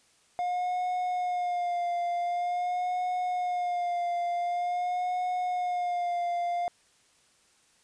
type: tone with vibrato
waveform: triangle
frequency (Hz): 712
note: F5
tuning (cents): +33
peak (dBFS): -25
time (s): 0.39-6.68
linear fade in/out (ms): 0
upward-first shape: sine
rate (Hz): 0.46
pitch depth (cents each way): 35
effects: white hiss -64 dBFS RMS until 7.83 s + resampled to 22050 Hz